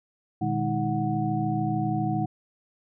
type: tone cluster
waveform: sine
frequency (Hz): 118.9 / 152 / 206 / 317.9 / 737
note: A#2 / D#3 / G#3 / D#4 / F#5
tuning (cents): +35 / -40 / -14 / +37 / -7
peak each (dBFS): -30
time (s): 0.41-2.26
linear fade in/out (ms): 10
effects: none